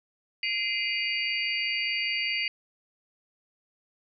sine tone cluster, 2073 / 2371 / 2496 / 2850 / 4603 Hz, C7 / D7 / D#7 / F7 / D8, -17 / +16 / +5 / +34 / -36 cents, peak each -31 / -35 / -35 / -32 / -33 dBFS, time 0.43-2.48 s, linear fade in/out 2 ms, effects none

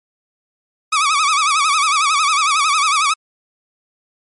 sawtooth tone with vibrato, 1202 Hz, D6, 40 cents sharp, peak -9 dBFS, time 0.92-3.14 s, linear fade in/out 10 ms, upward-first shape sine, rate 11 Hz, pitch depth 130 cents each way, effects MP3 48 kbps

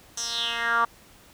10% pulse tone with band-pass filter sweep, 233.1 Hz, A#3, in tune, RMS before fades -26 dBFS, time 0.17-0.85 s, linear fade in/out 5 ms, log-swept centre 6600 to 1100 Hz, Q 4.6, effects pink hiss -53 dBFS RMS until 1.33 s

